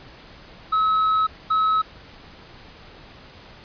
triangle tone bursts at uneven times, 1287 Hz, E6, 42 cents flat, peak -15 dBFS, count 2, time 0.72-1.27 / 1.5-1.82 s, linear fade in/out 10 ms, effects pink hiss -45 dBFS RMS until 3.64 s + resampled to 11025 Hz

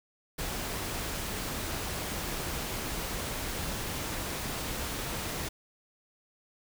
pink noise, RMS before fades -35 dBFS, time 0.38-5.49 s, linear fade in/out 10 ms, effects none

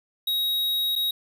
square tone with dropouts, 3800 Hz, A#7, 33 cents sharp, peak -23 dBFS, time 0.27-1.11 s, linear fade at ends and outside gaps 5 ms, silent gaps 0.955-0.96 s, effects none

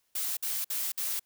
blue noise bursts, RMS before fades -32 dBFS, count 4, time 0.15-1.195 s, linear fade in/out 5 ms, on 220 ms, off 55 ms, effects white hiss -74 dBFS RMS until 1.25 s

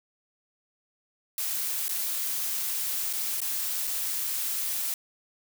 blue noise with dropouts, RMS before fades -30 dBFS, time 1.38-4.94 s, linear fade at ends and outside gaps 1 ms, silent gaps 1.882-1.892 / 3.129-3.134 / 3.404-3.416 / 3.871-3.874 s, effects none

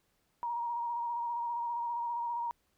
sine tone with vibrato, 945 Hz, A#5, 23 cents sharp, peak -32 dBFS, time 0.43-2.51 s, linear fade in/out 0 ms, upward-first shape square, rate 15 Hz, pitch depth 21 cents each way, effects pink hiss -75 dBFS RMS until 2.77 s

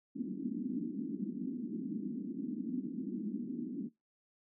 pink band-pass noise, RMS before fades -39 dBFS, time 0.15-3.89 s, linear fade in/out 20 ms, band 200 to 300 Hz, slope 48 dB/octave, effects noise-tail reverb RT60 0.2 s tail -21 dB re dry

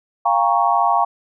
sine chord, G half-diminished seventh, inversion third, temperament equal with one note detuned, 698.5 / 799.1 / 932.3 / 1108.7 Hz, F5 / G5 / Bb5 / Db6, 0 / +33 / 0 / 0 cents, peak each -19 dBFS, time 0.25-1.05 s, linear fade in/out 10 ms, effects none

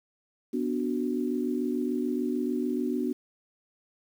sine chord, B minor, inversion none, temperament equal, 246.9 / 293.7 / 370 Hz, B3 / D4 / F#4, 0 / 0 / 0 cents, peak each -29 / -31 / -32 dBFS, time 0.53-3.13 s, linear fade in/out 10 ms, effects 9-bit

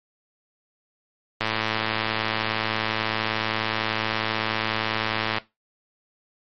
click train, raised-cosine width 0.3 ms, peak -7 dBFS, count 438, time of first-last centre 1.41-5.383 s, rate 110 Hz, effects noise-tail reverb RT60 0.2 s tail -17 dB re dry + MP3 32 kbps

